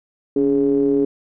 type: ring-modulated tone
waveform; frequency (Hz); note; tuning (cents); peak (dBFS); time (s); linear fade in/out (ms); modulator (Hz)
triangle; 66.2; C2; +21; -9; 0.36-1.05; 5; 349
effects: none